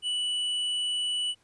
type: tone with tanh clipping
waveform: sine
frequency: 2960 Hz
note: F#7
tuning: in tune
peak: -28 dBFS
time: 0.02-1.35 s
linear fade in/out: 50 ms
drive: 8 dB
effects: pink hiss -66 dBFS RMS until 1.43 s + resampled to 24000 Hz